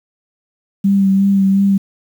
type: tone with vibrato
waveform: sine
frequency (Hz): 195.7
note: G3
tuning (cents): -3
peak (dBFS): -9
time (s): 0.84-1.78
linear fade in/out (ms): 10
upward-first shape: sine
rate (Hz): 2.8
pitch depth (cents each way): 23
effects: 7-bit